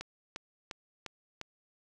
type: click train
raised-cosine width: 0.2 ms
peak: -22 dBFS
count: 5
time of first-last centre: 0.01-1.414 s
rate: 2.85 Hz
effects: none